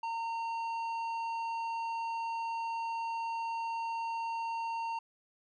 triangle tone with tanh clipping, 916 Hz, A#5, 31 cents flat, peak -35 dBFS, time 0.03-4.99 s, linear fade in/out 5 ms, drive 13 dB, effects none

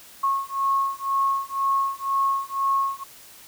sine beating tone pair, 1092 / 1094 Hz, C#6 / C#6, -26 / -23 cents, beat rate 2 Hz, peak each -24 dBFS, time 0.23-3.04 s, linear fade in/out 10 ms, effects white hiss -47 dBFS RMS until 3.47 s

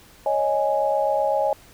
sine chord, C# suspended second, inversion none, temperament equal, 554.4 / 622.3 / 830.6 Hz, C#5 / D#5 / G#5, 0 / 0 / 0 cents, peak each -23 dBFS, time 0.26-1.53 s, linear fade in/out 2 ms, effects pink hiss -50 dBFS RMS until 1.73 s

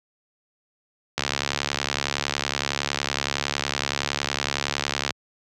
click train, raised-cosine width 0.2 ms, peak -5 dBFS, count 279, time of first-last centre 1.18-5.107 s, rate 70.8 Hz, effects high-pass 80 Hz 12 dB/octave

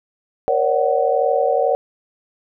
sine tone cluster, 470.4 / 542 / 584 / 747 Hz, A#4 / C#5 / D5 / F#5, +16 / -39 / -10 / +16 cents, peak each -20 dBFS, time 0.48-1.75 s, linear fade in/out 0 ms, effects none

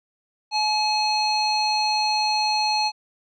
square tone with low-pass filter, 852 Hz, G#5, 44 cents sharp, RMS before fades -22 dBFS, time 0.51-2.92 s, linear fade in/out 50 ms, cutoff 4700 Hz, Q 6.3, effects none

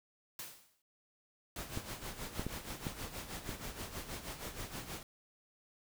white noise with exponential decay, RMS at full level -42 dBFS, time 0.39-0.82 s, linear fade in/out 2 ms, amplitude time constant 92 ms
pink noise with tremolo, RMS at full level -42 dBFS, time 1.56-5.03 s, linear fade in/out 2 ms, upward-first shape sine, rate 6.3 Hz, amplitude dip 65%
clicks, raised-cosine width 3 ms, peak -24 dBFS, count 5, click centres 1.774 / 2.395 / 2.466 / 2.868 / 3.492 s
effects none

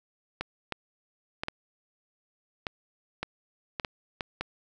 clicks, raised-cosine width 0.3 ms, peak -15 dBFS, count 10, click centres 0.41 / 0.723 / 1.435 / 1.484 / 2.668 / 3.23 / 3.798 / 3.848 / 4.208 / 4.41 s, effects none

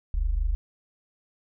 sine tone pair together, 40.21 / 65.41 Hz, E1 / C2, -42 / 0 cents, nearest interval minor sixth, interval 842 cents, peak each -23 / -29 dBFS, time 0.14-0.55 s, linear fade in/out 0 ms, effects none

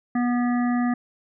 harmonic tone, 243.5 Hz, B3, 24 cents flat, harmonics 1 / 3 / 5 / 7 / 8, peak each -20 / -30 / -34 / -37 / -38 dBFS, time 0.15-0.94 s, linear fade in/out 5 ms, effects none

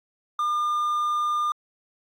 triangle tone, 1205 Hz, D6, 44 cents sharp, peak -20 dBFS, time 0.39-1.52 s, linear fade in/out 2 ms, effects AAC 64 kbps

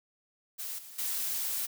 blue noise with level steps, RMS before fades -38 / -48 / -33 dBFS, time 0.58-1.67 s, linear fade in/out 20 ms, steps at 0.78 / 0.98 s, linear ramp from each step 10 ms, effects none

